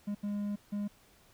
triangle tone bursts at uneven times, 204.9 Hz, G#3, 23 cents flat, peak -30 dBFS, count 3, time 0.07-0.15 / 0.23-0.56 / 0.72-0.88 s, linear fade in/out 10 ms, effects pink hiss -63 dBFS RMS until 1.33 s

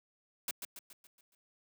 white noise with echo, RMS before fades -36 dBFS, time 0.48-0.51 s, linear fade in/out 2 ms, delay 140 ms, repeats 6, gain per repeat -6 dB, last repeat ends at 1.35 s, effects high-pass 200 Hz 12 dB/octave

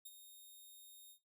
5% pulse tone with ADSR envelope, 3700 Hz, A#7, 14 cents flat, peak -40 dBFS, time 0.05-1.19 s, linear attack 9 ms, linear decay 42 ms, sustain -8 dB, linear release 84 ms, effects noise-tail reverb RT60 0.2 s tail -18 dB re dry

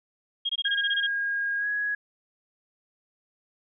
sine tone bursts, 3254 Hz, G#7, 36 cents flat, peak -24 dBFS, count 10, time 0.45-1.07 s, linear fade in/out 10 ms, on 44 ms, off 20 ms
sine tone with pitch glide, 1629 to 1669 Hz, G#6 to G#6, -34 to +8 cents, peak -25 dBFS, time 0.65-1.95 s, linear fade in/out 5 ms, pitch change +42 cents, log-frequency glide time 1.58-1.67 s
effects none

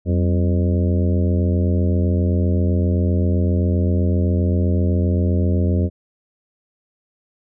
harmonic tone with a mistuned harmonic, 87.7 Hz, F2, 8 cents sharp, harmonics 1 / 2 / 3 / 4 / 5 / 6 / 7, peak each -16 / -22 / -26 / -28 / -30 / -32 / -33 dBFS, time 0.05-5.9 s, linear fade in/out 50 ms, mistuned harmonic 2, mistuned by +130 cents, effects none

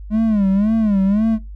triangle tone with vibrato, 207.7 Hz, G#3, in tune, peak -11 dBFS, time 0.1-1.39 s, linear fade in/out 50 ms, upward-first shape sine, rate 1.9 Hz, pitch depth 140 cents each way, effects noise-tail reverb RT60 0.2 s tail -21 dB re dry + added 50 Hz sine -30 dBFS peak until 1.55 s

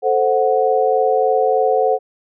sine chord, F# diminished, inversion first, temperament equal with one note detuned, 440 / 523.3 / 737.4 Hz, A4 / C5 / F#5, 0 / 0 / -6 cents, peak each -17 dBFS, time 0.02-1.99 s, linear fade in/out 50 ms, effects none

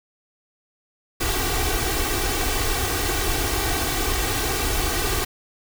pink noise with comb filter, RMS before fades -23 dBFS, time 1.2-5.25 s, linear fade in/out 10 ms, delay 2.6 ms, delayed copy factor +0.85, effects none

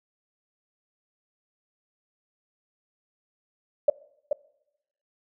sine tone with echo, 581 Hz, D5, 19 cents flat, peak -13 dBFS, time 3.88-3.9 s, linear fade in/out 5 ms, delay 430 ms, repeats 1, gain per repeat -7 dB, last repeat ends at 4.33 s, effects noise-tail reverb RT60 0.8 s tail -21 dB re dry

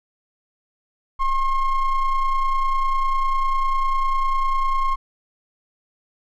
triangle ring-modulated tone, 530 Hz, C5, 22 cents sharp, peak -12 dBFS, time 1.19-4.96 s, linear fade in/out 20 ms, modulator 545 Hz, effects none

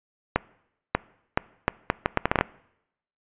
accelerating click train, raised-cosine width 0.5 ms, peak -4 dBFS, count 12, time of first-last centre 0.36-2.41 s, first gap 590 ms, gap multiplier 0.72, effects noise-tail reverb RT60 0.8 s tail -22 dB re dry + resampled to 8000 Hz

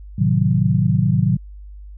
sine chord, A diminished seventh, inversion none, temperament equal, 110 / 130.81 / 155.56 / 185 Hz, A2 / C3 / Eb3 / Gb3, 0 / 0 / 0 / 0 cents, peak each -19 dBFS, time 0.18-1.37 s, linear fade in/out 10 ms, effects added 50 Hz sine -34 dBFS peak until 1.97 s

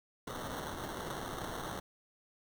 white noise with sample-and-hold, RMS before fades -41 dBFS, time 0.27-1.8 s, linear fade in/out 5 ms, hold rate 2450 Hz, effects none

